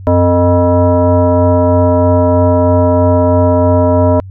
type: tone with frequency modulation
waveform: sine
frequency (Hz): 262.1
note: C4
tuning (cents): +3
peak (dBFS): -6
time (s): 0.07-4.2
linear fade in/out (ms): 0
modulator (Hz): 354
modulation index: 1.6
effects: added 95 Hz sine -26 dBFS peak until 4.3 s